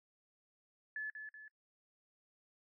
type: tone with echo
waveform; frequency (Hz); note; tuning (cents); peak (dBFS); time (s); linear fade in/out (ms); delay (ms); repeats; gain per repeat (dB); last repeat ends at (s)
sine; 1725; A6; -35; -38; 0.96-1.1; 2; 190; 2; -6; 1.48
effects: noise-tail reverb RT60 0.1 s tail -25 dB re dry